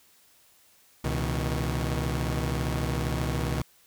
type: tone cluster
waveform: sawtooth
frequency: 67.8 / 122.5 / 157.5 Hz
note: C#2 / B2 / D#3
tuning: -38 / -14 / +21 cents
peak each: -26 / -27 / -28 dBFS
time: 1.04-3.62 s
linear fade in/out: 5 ms
effects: white hiss -60 dBFS RMS until 3.86 s